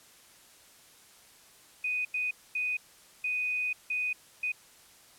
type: tone bursts at uneven times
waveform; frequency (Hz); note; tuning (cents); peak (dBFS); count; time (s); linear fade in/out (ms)
sine; 2490; D#7; +1; -28; 6; 1.84-2.05 / 2.14-2.31 / 2.55-2.77 / 3.24-3.73 / 3.9-4.13 / 4.43-4.52; 5
effects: white hiss -57 dBFS RMS until 5.18 s + low-pass 12000 Hz 12 dB/octave